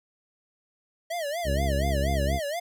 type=tone with vibrato; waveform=square; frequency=630 Hz; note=D#5; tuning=21 cents sharp; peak=-29 dBFS; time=1.1-2.6 s; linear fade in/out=10 ms; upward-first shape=sine; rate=4.2 Hz; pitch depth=190 cents each way
type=harmonic tone; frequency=68.5 Hz; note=C#2; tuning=20 cents flat; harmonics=1 / 2 / 3 / 4 / 5 / 6 / 7; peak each=-25 / -31 / -35 / -37 / -39 / -41 / -42 dBFS; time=1.44-2.4 s; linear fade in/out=50 ms
effects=none